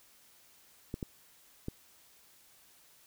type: clicks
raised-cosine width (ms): 3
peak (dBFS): -23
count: 3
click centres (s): 0.941 / 1.028 / 1.684
effects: white hiss -62 dBFS RMS until 3.06 s